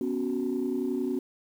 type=chord; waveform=sine; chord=B suspended second; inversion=none; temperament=just; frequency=246.9 / 277.8 / 370.4 Hz; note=B3 / C#4 / F#4; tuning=0 / +4 / +2 cents; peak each=-30 dBFS; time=0.01-1.19 s; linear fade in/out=2 ms; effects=tanh soft clip ceiling -20 dBFS + 9-bit